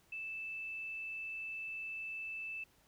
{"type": "tone", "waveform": "sine", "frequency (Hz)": 2637, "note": "E7", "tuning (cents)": 0, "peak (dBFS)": -40, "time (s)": [0.12, 2.64], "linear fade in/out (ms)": 5, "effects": ["pink hiss -69 dBFS RMS until 2.87 s"]}